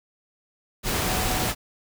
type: tone in noise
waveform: sine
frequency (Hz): 743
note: F#5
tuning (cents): +7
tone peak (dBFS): -33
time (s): 1.01-1.51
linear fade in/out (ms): 50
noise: pink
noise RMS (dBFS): -25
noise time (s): 0.83-1.55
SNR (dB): -11
effects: none